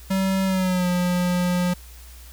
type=tone with pitch glide; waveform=square; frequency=191.4 to 178.58 Hz; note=G3 to F3; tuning=-41 to +39 cents; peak=-20 dBFS; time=0.1-1.74 s; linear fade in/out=10 ms; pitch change=-120 cents; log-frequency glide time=0.45-0.88 s; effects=added 60 Hz sine -41 dBFS peak until 2.32 s + white hiss -48 dBFS RMS until 2.32 s